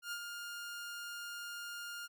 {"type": "tone with ADSR envelope", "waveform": "sawtooth", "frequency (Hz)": 1411, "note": "F6", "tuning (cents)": 17, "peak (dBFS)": -34, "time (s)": [0.02, 2.08], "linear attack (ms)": 96, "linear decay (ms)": 69, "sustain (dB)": -5, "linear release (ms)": 32, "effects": []}